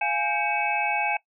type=tone cluster; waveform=sine; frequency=694 / 831 / 1574 / 2251 / 2591 Hz; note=F5 / G#5 / G6 / C#7 / E7; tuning=-11 / +1 / +7 / +26 / -30 cents; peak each=-32 / -26 / -34 / -30 / -28 dBFS; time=0.01-1.17 s; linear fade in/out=5 ms; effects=noise-tail reverb RT60 0.1 s tail -19 dB re dry